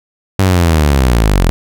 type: linear sweep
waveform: sawtooth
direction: down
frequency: 98 to 40.37 Hz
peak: -4 dBFS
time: 0.39-1.5 s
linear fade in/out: 0 ms
effects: none

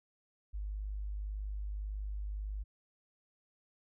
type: tone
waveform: sine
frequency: 50.9 Hz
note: G#1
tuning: 34 cents flat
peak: -36 dBFS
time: 0.53-2.64 s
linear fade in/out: 20 ms
effects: none

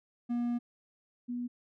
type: tone pair in turn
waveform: triangle / sine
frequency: 239.6 / 243.5 Hz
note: A#3 / B3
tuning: +48 / -24 cents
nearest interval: unison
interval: 28 cents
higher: second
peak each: -27 / -33 dBFS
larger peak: first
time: 0.29-0.59 / 1.28-1.48 s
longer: first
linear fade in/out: 20 ms
effects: none

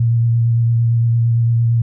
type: tone with vibrato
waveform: sine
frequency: 116.54 Hz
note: A#2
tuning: in tune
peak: -11 dBFS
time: 0-1.82 s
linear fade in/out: 5 ms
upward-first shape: sine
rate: 8.8 Hz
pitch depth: 18 cents each way
effects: none

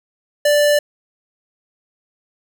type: tone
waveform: square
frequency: 587.3 Hz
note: D5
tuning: in tune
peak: -12 dBFS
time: 0.45-0.79 s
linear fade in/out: 5 ms
effects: none

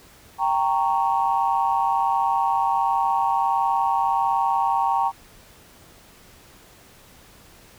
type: chord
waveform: sine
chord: G diminished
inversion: none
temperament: equal with one note detuned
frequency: 784 / 925.4 / 1108.7 Hz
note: G5 / Bb5 / Db6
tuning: 0 / -13 / 0 cents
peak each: -22 / -21 / -25 dBFS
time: 0.38-5.12 s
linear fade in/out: 50 ms
effects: tanh soft clip ceiling -9 dBFS + pink hiss -50 dBFS RMS until 7.78 s

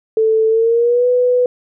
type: tone with pitch glide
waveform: sine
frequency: 441.5 to 495.6 Hz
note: A4 to B4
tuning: +6 to +6 cents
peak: -10 dBFS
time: 0.17-1.46 s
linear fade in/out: 2 ms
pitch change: +200 cents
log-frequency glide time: 0.48-1.07 s
effects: none

